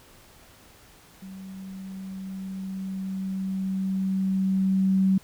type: tone with level ramp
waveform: sine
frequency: 190.9 Hz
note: G3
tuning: 46 cents flat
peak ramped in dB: -38 to -17 dBFS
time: 1.22-5.18 s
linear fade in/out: 5 ms
effects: pink hiss -53 dBFS RMS until 5.23 s